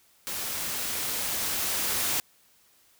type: noise with level ramp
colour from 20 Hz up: white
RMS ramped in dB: -33 to -27 dBFS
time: 0.27-2.2 s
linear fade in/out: 0 ms
effects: white hiss -62 dBFS RMS until 2.99 s